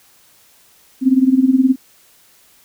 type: tone with tremolo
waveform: sine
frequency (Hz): 261.6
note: C4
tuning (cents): 0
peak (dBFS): -6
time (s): 1.01-1.76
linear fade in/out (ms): 50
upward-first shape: sine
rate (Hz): 19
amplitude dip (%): 80
effects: white hiss -51 dBFS RMS until 2.64 s

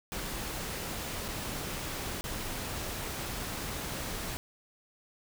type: noise with dropouts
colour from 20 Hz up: pink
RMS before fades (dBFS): -37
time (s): 0.12-4.37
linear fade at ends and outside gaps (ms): 0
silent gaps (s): 1.282-1.286 / 2.21-2.241
effects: none

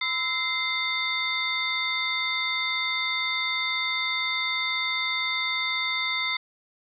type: tone cluster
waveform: sine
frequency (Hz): 1015 / 1315 / 2080 / 3614 / 4483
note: B5 / E6 / C7 / A7 / C#8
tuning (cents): +47 / -5 / -11 / +46 / +19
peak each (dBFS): -36 / -36 / -27 / -30 / -36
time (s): 0.01-6.37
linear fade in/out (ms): 5
effects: none

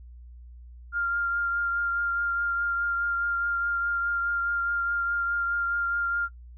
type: tone with vibrato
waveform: sine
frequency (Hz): 1396.9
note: F6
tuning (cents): 0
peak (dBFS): -24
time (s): 0.92-6.29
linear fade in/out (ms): 50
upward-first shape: triangle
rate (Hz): 4.8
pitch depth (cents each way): 18
effects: noise-tail reverb RT60 0.1 s tail -19 dB re dry + added 60 Hz sine -43 dBFS peak until 6.57 s

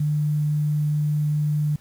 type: tone with quantisation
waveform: sine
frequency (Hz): 149.6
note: D3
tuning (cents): +32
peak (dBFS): -19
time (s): 0-1.76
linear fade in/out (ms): 5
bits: 8
effects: pink hiss -56 dBFS RMS until 1.8 s

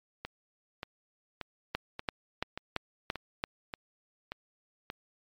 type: two click trains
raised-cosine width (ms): 0.3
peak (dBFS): -14 / -21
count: 6 / 9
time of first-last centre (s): 1.75-3.439 / 0.25-4.901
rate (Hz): 2.96 / 1.72
effects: MP3 96 kbps

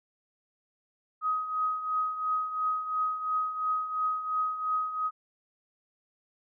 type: tone with tremolo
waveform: sine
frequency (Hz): 1259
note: D#6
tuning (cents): +20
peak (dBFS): -24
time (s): 1.21-5.11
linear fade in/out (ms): 50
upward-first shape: triangle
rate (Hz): 2.9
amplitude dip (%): 70
effects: none

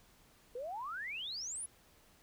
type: exponential sweep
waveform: sine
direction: up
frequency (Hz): 466.2 to 10690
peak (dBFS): -39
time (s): 0.55-1.66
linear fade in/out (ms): 5
effects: pink hiss -65 dBFS RMS until 2.22 s

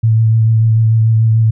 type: tone with vibrato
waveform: sine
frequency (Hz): 111.8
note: A2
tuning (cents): +28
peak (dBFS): -7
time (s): 0.03-1.51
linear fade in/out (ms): 10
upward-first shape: sine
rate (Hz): 6.8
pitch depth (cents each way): 21
effects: none

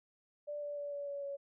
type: tone with pitch steps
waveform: sine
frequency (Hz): 587.3 / 581.9 / 576.5 / 571.2 / 566 / 560.8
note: D5 / D5 / D5 / D5 / C#5 / C#5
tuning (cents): 0 / -16 / -32 / -48 / +36 / +20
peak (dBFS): -38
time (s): 0.47-1.37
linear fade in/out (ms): 20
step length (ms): 150
effects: none

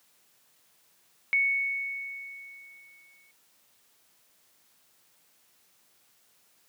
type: tone with exponential decay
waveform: sine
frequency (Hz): 2217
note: C#7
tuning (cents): 0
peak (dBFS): -20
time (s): 1.33-3.31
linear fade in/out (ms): 0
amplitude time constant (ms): 430
effects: white hiss -65 dBFS RMS until 6.68 s + high-pass 100 Hz 12 dB/octave

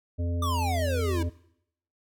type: harmonic tone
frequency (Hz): 86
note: F2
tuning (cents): -26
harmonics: 1 / 3 / 5 / 7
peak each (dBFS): -26 / -36 / -43 / -41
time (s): 0.18-1.3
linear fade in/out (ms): 20
type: exponential sweep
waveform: square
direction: down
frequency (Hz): 1208 to 314.7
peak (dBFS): -29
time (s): 0.42-1.23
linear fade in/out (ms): 5
effects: noise-tail reverb RT60 0.7 s tail -19 dB re dry

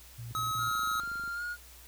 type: tone bursts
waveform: sine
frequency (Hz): 117.4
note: A#2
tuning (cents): +13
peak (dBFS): -39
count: 3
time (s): 0.18-0.698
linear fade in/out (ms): 10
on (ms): 150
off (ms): 34
type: click train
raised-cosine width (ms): 3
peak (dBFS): -39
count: 25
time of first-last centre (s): 0.31-1.278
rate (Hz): 24.8
type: tone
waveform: square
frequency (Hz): 1280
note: D#6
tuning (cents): +49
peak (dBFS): -31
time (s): 0.35-1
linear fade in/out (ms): 0
type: tone with pitch glide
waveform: triangle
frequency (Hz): 1394 to 1435.7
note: F6 to F6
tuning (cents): -4 to +47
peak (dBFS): -32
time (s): 0.57-1.57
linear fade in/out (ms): 50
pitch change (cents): +51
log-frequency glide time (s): 1.34-1.43
effects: added 61 Hz sine -54 dBFS peak until 1.87 s + white hiss -54 dBFS RMS until 1.87 s

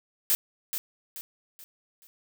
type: noise with echo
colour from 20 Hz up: blue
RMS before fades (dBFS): -23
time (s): 0.3-0.35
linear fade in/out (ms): 0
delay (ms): 430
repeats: 4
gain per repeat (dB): -8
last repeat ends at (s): 2.07
effects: none

